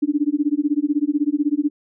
sine tone with tremolo, 293.7 Hz, D4, in tune, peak -13 dBFS, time 0.02-1.7 s, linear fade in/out 10 ms, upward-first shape sine, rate 16 Hz, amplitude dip 100%, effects none

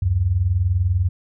sine tone pair together, 73.6 / 93.73 Hz, D2 / F#2, +4 / +23 cents, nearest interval major third, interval 419 cents, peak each -22 / -17 dBFS, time 0.02-1.09 s, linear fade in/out 5 ms, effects none

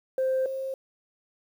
sine tone pair in turn, 523.3 / 531.8 Hz, C5 / C5, 0 / +28 cents, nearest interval unison, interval 28 cents, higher second, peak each -21 / -29 dBFS, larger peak first, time 0.18-0.46 / 0.46-0.74 s, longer neither, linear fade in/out 2 ms, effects tanh soft clip ceiling -20 dBFS + 9-bit

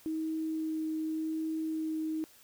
sine tone with vibrato, 316.4 Hz, D#4, 29 cents sharp, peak -31 dBFS, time 0.06-2.24 s, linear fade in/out 0 ms, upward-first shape sine, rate 0.87 Hz, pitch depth 8 cents each way, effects white hiss -59 dBFS RMS until 2.43 s

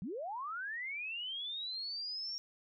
sine linear sweep, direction up, 155.56 to 5588 Hz, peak -38 dBFS, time 0.02-2.38 s, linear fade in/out 0 ms, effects none

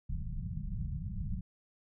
pink low-pass noise, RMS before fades -37 dBFS, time 0.09-1.41 s, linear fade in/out 5 ms, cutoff 200 Hz, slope 96 dB/octave, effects none

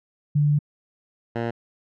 sine / 10% pulse tone pair in turn, 147 / 116.67 Hz, D3 / A#2, +2 / +2 cents, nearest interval major third, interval 400 cents, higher first, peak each -16 dBFS, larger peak neither, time 0.35-0.59 / 1.35-1.51 s, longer first, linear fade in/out 10 ms, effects low-pass 2000 Hz 12 dB/octave

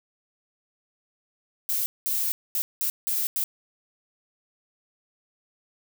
violet noise bursts at uneven times, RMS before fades -26 dBFS, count 6, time 1.69-1.86 / 2.06-2.32 / 2.55-2.62 / 2.81-2.9 / 3.07-3.27 / 3.36-3.44 s, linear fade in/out 0 ms, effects none

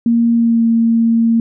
sine tone with pitch glide, 233.1 to 229.2 Hz, A#3 to A#3, 0 to -29 cents, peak -9 dBFS, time 0.06-1.4 s, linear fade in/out 2 ms, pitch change -29 cents, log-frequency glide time 0.34-0.64 s, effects none

